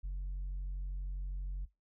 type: tone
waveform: sine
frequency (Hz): 46.25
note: F#1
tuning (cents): 0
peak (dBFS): -33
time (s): 0.03-1.66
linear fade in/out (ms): 20
effects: noise-tail reverb RT60 0.2 s tail -21 dB re dry + tanh soft clip ceiling -35 dBFS